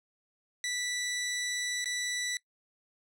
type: tone with dropouts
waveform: 15% pulse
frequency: 1969 Hz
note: B6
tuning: 6 cents flat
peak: -25 dBFS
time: 0.64-2.37 s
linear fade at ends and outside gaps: 1 ms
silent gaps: 1.844-1.857 s
effects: noise-tail reverb RT60 0.1 s tail -21 dB re dry + low-pass 12000 Hz 12 dB/octave